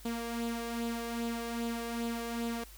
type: tone with flanger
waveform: sawtooth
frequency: 233.1 Hz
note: A#3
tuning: in tune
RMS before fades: -36 dBFS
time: 0.05-2.64 s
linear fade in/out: 5 ms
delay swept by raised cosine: 0.25 to 1.85 ms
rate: 2.5 Hz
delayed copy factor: +0.5
effects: added 50 Hz sine -51 dBFS peak until 2.77 s + white hiss -55 dBFS RMS until 2.77 s